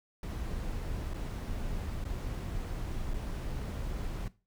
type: noise with dropouts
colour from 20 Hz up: brown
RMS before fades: -36 dBFS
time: 0.23-4.28 s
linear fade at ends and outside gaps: 2 ms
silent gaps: 1.136-1.142 / 2.041-2.051 / 3.136-3.141 s
effects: noise-tail reverb RT60 0.3 s tail -18 dB re dry